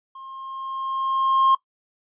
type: tone with level ramp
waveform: triangle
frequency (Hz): 1067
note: C6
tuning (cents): +34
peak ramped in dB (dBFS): -36 to -11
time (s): 0.15-1.55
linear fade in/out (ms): 5
effects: noise-tail reverb RT60 0.1 s tail -20 dB re dry + resampled to 8000 Hz